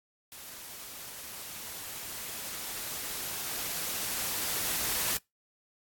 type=noise with level ramp; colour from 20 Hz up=white; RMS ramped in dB=-46 to -30 dBFS; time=0.32-5.17 s; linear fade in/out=0 ms; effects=noise-tail reverb RT60 0.2 s tail -25 dB re dry + AAC 64 kbps